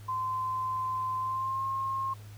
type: tone with pitch glide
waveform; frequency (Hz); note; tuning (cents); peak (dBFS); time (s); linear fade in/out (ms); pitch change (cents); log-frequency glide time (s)
sine; 1033 to 1071.3; C6 to C6; -22 to +41; -29; 0.08-2.14; 10; +63; 1.19-1.64
effects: added 104 Hz sine -44 dBFS peak until 2.37 s + pink hiss -56 dBFS RMS until 2.37 s